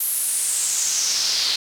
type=noise with band-pass filter sweep; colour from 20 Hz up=pink; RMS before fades=-22 dBFS; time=0-1.56 s; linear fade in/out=5 ms; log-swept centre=12000 to 4200 Hz; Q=4; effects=none